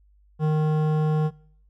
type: tone with hard clipping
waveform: sine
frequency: 154.3 Hz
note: D#3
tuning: 14 cents flat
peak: -21 dBFS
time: 0.39-1.31 s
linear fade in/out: 50 ms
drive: 13 dB
effects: noise-tail reverb RT60 0.6 s tail -21 dB re dry + added 50 Hz sine -55 dBFS peak until 1.69 s